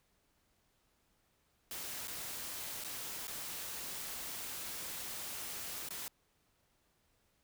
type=noise with dropouts; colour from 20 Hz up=white; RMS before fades=-43 dBFS; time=1.71-6.08 s; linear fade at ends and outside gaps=1 ms; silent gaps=2.073-2.08 / 2.839-2.846 / 3.271-3.279 / 5.888-5.906 s; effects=pink hiss -75 dBFS RMS until 7.43 s